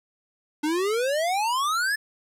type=exponential sweep; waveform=square; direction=up; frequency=293.7 to 1760 Hz; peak=-23 dBFS; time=0.63-1.96 s; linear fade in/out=10 ms; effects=low-pass 12000 Hz 12 dB/octave + 10-bit